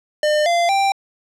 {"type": "tone with pitch steps", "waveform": "square", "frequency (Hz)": [603, 688.7, 786.5], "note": ["D5", "F5", "G5"], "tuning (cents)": [46, -24, 6], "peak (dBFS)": -15, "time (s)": [0.23, 0.92], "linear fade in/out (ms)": 2, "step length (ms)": 230, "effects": ["low-pass 7000 Hz 12 dB/octave", "9-bit"]}